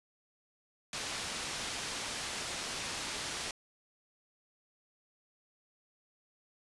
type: low-pass noise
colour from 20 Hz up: white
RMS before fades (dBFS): -39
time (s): 0.93-3.51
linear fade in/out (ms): 2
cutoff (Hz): 6100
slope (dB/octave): 12
effects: resampled to 24000 Hz